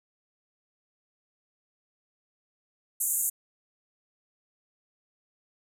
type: band-pass noise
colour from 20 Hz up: white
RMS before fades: -28 dBFS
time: 3-3.3 s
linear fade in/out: 10 ms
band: 6700 to 14000 Hz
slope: 96 dB/octave
effects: none